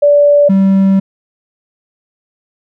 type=tone pair in turn; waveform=sine / triangle; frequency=580 / 193.55 Hz; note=D5 / G3; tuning=-22 / -22 cents; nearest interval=octave + perfect fifth; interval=1900 cents; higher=first; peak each=-4 dBFS; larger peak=neither; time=0.02-0.49 / 0.49-1 s; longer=second; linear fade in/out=10 ms; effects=none